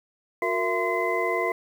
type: tone cluster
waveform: sine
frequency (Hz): 363.4 / 461.4 / 670 / 1031 / 2044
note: F#4 / A#4 / E5 / C6 / C7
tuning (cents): -31 / -18 / +28 / -26 / -41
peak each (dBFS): -29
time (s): 0.42-1.52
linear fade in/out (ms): 2
effects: 8-bit